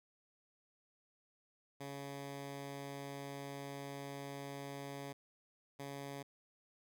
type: tone bursts at uneven times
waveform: 10% pulse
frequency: 140 Hz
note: C#3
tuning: 18 cents sharp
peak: -36 dBFS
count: 2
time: 1.8-5.13 / 5.79-6.23 s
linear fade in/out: 10 ms
effects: none